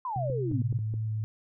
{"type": "exponential sweep", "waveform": "sine", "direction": "down", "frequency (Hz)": [1055, 230.6], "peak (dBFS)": -30, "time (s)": [0.05, 0.62], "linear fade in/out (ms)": 2}
{"type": "tone", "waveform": "sine", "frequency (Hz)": 128.8, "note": "C3", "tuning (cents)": -27, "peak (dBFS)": -29, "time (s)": [0.16, 0.79], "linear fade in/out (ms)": 2}
{"type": "click train", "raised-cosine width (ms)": 3, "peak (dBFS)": -27, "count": 4, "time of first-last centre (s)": [0.3, 0.94], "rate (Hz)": 4.69}
{"type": "tone with vibrato", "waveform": "sine", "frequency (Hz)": 109.2, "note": "A2", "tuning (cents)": -13, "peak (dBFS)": -28, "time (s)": [0.52, 1.24], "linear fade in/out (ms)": 0, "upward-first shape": "square", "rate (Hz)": 2.7, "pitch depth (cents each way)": 10}
{"effects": []}